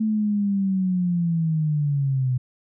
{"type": "linear sweep", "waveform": "sine", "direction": "down", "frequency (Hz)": [220, 124.8], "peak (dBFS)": -19, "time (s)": [0, 2.38], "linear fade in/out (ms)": 10, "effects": []}